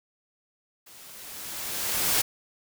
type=noise with level ramp; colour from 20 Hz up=white; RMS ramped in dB=-50 to -22 dBFS; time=0.86-2.22 s; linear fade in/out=10 ms; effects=none